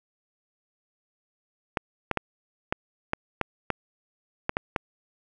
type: clicks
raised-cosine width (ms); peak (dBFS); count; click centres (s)
0.5; -9; 10; 1.772 / 2.113 / 2.173 / 2.725 / 3.134 / 3.413 / 3.703 / 4.494 / 4.569 / 4.762
effects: none